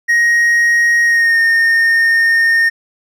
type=tone with pitch glide; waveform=triangle; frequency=1879 to 1832.9 Hz; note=A#6 to A#6; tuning=+13 to -30 cents; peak=-7 dBFS; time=0.08-2.7 s; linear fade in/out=20 ms; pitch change=-43 cents; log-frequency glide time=1.04-1.39 s; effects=none